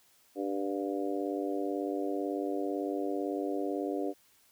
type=harmonic tone with a mistuned harmonic; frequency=98 Hz; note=G2; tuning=in tune; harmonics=3 / 4 / 5 / 6 / 7; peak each=-34 / -36 / -38 / -40 / -41 dBFS; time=0.35-4.14 s; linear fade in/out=50 ms; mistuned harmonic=7; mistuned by=+46 cents; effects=white hiss -65 dBFS RMS until 4.51 s